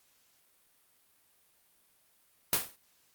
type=noise with exponential decay; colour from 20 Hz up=white; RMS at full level=-23 dBFS; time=2.53-2.76 s; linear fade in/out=1 ms; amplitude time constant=49 ms; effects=white hiss -68 dBFS RMS until 3.14 s + Opus 48 kbps